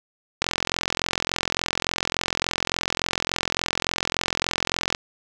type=click train; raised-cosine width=0.2 ms; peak=-4 dBFS; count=198; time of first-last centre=0.42-4.949 s; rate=43.5 Hz; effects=none